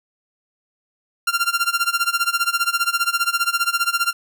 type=tone with tremolo; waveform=sawtooth; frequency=1385 Hz; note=F6; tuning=15 cents flat; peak=-11 dBFS; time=1.27-4.13 s; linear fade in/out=5 ms; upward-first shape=sine; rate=15 Hz; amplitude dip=90%; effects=none